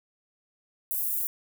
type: high-pass noise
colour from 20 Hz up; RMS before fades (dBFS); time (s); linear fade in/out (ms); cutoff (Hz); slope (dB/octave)
pink; -29; 0.91-1.27; 0; 12000; 24
effects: none